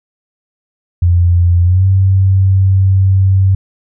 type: tone with pitch glide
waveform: sine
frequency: 87.31 to 95.76 Hz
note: F2 to G2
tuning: 0 to -40 cents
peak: -6 dBFS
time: 1.02-3.55 s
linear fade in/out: 5 ms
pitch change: +160 cents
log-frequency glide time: 1.63-1.85 s
effects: none